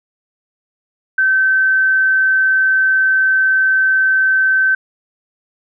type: tone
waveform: sine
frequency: 1541 Hz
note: G6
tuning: 30 cents flat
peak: -10 dBFS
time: 1.18-4.75 s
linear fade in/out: 5 ms
effects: none